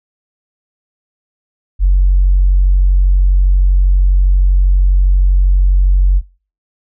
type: tone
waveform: sine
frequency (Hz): 46.25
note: F#1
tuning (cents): 0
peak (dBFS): -5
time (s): 1.79-6.22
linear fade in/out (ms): 50
effects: noise-tail reverb RT60 0.4 s tail -25 dB re dry + tanh soft clip ceiling -2 dBFS